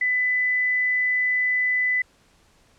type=tone; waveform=sine; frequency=2000 Hz; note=B6; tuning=21 cents sharp; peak=-19 dBFS; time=0.01-2.02 s; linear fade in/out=5 ms; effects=pink hiss -59 dBFS RMS until 2.78 s + low-pass 9000 Hz 12 dB/octave